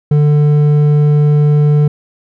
sine tone with hard clipping, 148 Hz, D3, 14 cents sharp, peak -8 dBFS, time 0.11-1.88 s, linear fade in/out 5 ms, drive 6 dB, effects none

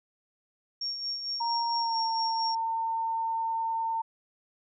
sine tone with tremolo, 5530 Hz, F8, 18 cents flat, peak -29 dBFS, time 0.81-2.55 s, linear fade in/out 5 ms, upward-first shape sine, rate 4.4 Hz, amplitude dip 50%
sine tone with pitch glide, 932 to 904.9 Hz, A#5 to A5, -1 to +48 cents, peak -27 dBFS, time 1.4-4.02 s, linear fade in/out 10 ms, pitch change -51 cents, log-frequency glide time 1.78-1.98 s
effects none

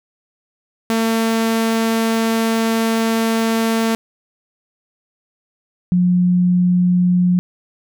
sawtooth / sine tone pair in turn, 225.6 / 179.06 Hz, A3 / F3, +44 / +44 cents, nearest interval major third, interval 400 cents, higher first, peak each -11 dBFS, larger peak neither, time 0.9-3.95 / 5.92-7.39 s, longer first, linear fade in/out 0 ms, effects none

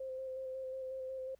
sine tone with vibrato, 523 Hz, C5, 1 cent flat, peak -39 dBFS, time 0-1.35 s, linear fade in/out 5 ms, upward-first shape square, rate 5.5 Hz, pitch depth 15 cents each way, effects added 60 Hz sine -70 dBFS peak until 1.39 s + pink hiss -75 dBFS RMS until 1.39 s

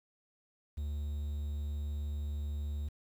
triangle tone with quantisation, 73.42 Hz, D2, in tune, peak -32 dBFS, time 0.77-2.89 s, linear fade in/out 10 ms, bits 10, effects none

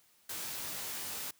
white noise with comb filter, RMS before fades -40 dBFS, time 0.29-1.31 s, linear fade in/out 5 ms, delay 18 ms, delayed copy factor -0.6, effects white hiss -67 dBFS RMS until 1.39 s + high-pass 60 Hz 12 dB/octave

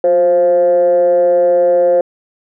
sine tone with frequency modulation, 526 Hz, C5, 9 cents sharp, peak -7 dBFS, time 0.04-2.01 s, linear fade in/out 2 ms, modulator 168 Hz, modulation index 0.52, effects tanh soft clip ceiling -3 dBFS

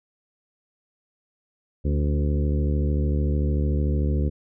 harmonic tone with a mistuned harmonic, 73.42 Hz, D2, in tune, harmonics 1 / 2 / 3 / 4 / 5 / 6 / 7, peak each -21 / -27 / -31 / -33 / -35 / -37 / -38 dBFS, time 1.84-4.3 s, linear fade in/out 20 ms, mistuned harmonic 4, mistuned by -27 cents, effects none

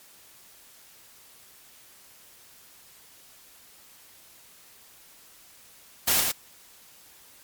white noise with echo, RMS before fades -22 dBFS, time 6.07-6.21 s, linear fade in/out 10 ms, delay 110 ms, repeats 1, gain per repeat -4 dB, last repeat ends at 6.32 s, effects white hiss -53 dBFS RMS until 7.43 s + MP3 96 kbps

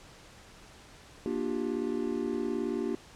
triangle chord, G minor seventh, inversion first, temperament just, 235.2 / 294 / 352.8 / 392 Hz, Bb3 / D4 / F4 / G4, +16 / +2 / +18 / 0 cents, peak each -33 dBFS, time 1.26-2.95 s, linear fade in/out 0 ms, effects pink hiss -53 dBFS RMS until 3.15 s + low-pass 8000 Hz 12 dB/octave

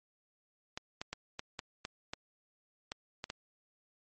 clicks, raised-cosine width 0.2 ms, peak -21 dBFS, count 10, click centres 0.775 / 1.015 / 1.13 / 1.394 / 1.592 / 1.851 / 2.135 / 2.919 / 3.241 / 3.301 s, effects MP3 32 kbps

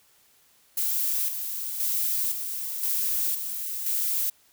violet noise with tremolo, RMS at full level -26 dBFS, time 0.77-4.3 s, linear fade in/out 5 ms, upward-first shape square, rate 0.97 Hz, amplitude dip 50%, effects white hiss -61 dBFS RMS until 4.52 s

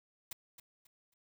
white noise with echo, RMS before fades -42 dBFS, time 0.31-0.33 s, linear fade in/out 5 ms, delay 270 ms, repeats 3, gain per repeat -11 dB, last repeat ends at 1.14 s, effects none

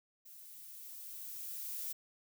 violet noise with level ramp, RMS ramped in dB -55 to -40 dBFS, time 0.25-1.93 s, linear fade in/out 10 ms, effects none

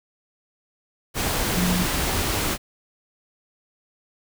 sine tone in noise, 180 Hz, F#3, 47 cents flat, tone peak -21 dBFS, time 1.54-1.86 s, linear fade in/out 50 ms, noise pink, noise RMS -24 dBFS, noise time 1.14-2.58 s, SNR 0 dB, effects none

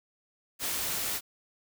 white noise, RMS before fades -32 dBFS, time 0.59-1.21 s, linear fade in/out 50 ms, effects none

